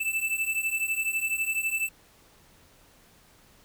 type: beating tone pair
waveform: square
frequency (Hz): 2637 / 2649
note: E7 / E7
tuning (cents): 0 / +8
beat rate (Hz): 12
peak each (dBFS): -31 / -29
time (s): 0-1.89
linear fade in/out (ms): 10
effects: pink hiss -58 dBFS RMS until 3.64 s